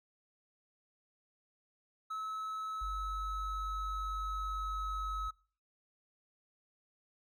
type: tone with pitch glide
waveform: triangle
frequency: 1295 to 1286.1 Hz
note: E6 to E6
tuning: -31 to -43 cents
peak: -35 dBFS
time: 2.1-5.31 s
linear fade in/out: 10 ms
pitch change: -12 cents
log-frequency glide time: 3.09-4.88 s
type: tone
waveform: sine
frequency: 49 Hz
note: G1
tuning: in tune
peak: -38 dBFS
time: 2.81-5.29 s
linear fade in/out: 10 ms
effects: noise-tail reverb RT60 0.5 s tail -23 dB re dry